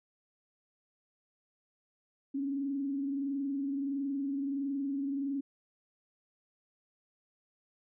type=tone with frequency modulation; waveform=sine; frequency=277.2 Hz; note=C#4; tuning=in tune; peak=-31 dBFS; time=2.34-5.41 s; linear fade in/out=10 ms; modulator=21.5 Hz; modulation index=0.43; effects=none